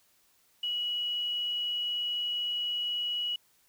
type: tone with quantisation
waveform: sine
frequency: 2921 Hz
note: F#7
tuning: 23 cents flat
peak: -29 dBFS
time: 0.63-3.36 s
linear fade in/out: 5 ms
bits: 9
effects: white hiss -67 dBFS RMS until 3.68 s